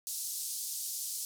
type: band-pass noise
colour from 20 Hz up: white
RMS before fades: -38 dBFS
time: 0.07-1.25 s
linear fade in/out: 0 ms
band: 4700 to 13000 Hz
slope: 24 dB/octave
effects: none